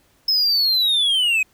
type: linear sweep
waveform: triangle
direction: down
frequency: 5200 to 2489 Hz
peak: -14 dBFS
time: 0.28-1.43 s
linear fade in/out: 5 ms
effects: pink hiss -59 dBFS RMS until 1.53 s